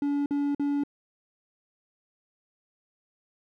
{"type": "tone bursts", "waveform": "triangle", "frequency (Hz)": 285.8, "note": "D4", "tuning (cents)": -47, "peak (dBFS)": -22, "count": 3, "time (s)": [0.02, 0.836], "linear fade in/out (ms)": 2, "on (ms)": 240, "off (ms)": 48, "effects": []}